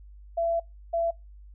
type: tone pair in turn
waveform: sine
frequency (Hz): 672 / 672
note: E5 / E5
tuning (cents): +33 / +33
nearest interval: unison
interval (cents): 0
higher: neither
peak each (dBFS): -23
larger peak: neither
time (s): 0.37-0.6 / 0.93-1.11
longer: first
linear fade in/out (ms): 10
effects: noise-tail reverb RT60 0.2 s tail -23 dB re dry + added 50 Hz sine -45 dBFS peak until 1.54 s